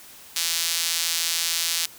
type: tone with high-pass filter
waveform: sawtooth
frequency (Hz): 167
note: E3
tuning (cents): +23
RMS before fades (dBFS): -25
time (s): 0.36-1.86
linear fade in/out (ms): 5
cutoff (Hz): 4100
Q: 0.98
effects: white hiss -46 dBFS RMS until 1.98 s